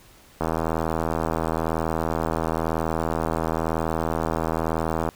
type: click train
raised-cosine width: 1 ms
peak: -10 dBFS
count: 380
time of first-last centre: 0.41-5.089 s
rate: 81 Hz
effects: pink hiss -52 dBFS RMS until 5.15 s